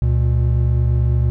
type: tone pair together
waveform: triangle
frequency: 70.5 / 119.46 Hz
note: C#2 / A#2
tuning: +30 / +43 cents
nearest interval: major sixth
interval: 913 cents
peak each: -14 dBFS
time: 0.02-1.3 s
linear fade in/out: 0 ms
effects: none